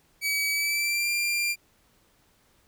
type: tone with pitch glide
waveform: sawtooth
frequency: 2279 to 2384 Hz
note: C#7 to D7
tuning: +47 to +25 cents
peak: -21 dBFS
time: 0.21-1.56 s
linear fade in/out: 50 ms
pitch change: +78 cents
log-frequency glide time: 0.51-1.1 s
effects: pink hiss -64 dBFS RMS until 2.67 s